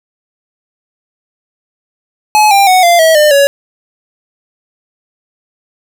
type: tone with pitch steps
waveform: square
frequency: 851 / 794 / 740.8 / 691.2 / 644.9 / 601.7 / 561.5 Hz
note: G#5 / G5 / F#5 / F5 / E5 / D5 / C#5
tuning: +42 / +22 / +2 / -18 / -38 / +42 / +22 cents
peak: -5 dBFS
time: 2.35-3.47 s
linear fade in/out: 0 ms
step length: 160 ms
effects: none